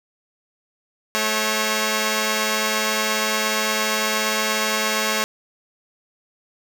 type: tone pair together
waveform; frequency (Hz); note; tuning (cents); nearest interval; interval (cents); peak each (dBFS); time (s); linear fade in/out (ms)
5% pulse; 216.4 / 545.3; A3 / C#5; -29 / -29; octave + major third; 1600; -11; 1.15-5.24; 0
effects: none